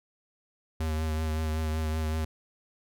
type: tone with vibrato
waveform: square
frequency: 78.6 Hz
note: D#2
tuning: 18 cents sharp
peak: -28 dBFS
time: 0.8-2.25 s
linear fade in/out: 5 ms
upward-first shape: triangle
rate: 5.3 Hz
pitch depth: 30 cents each way
effects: none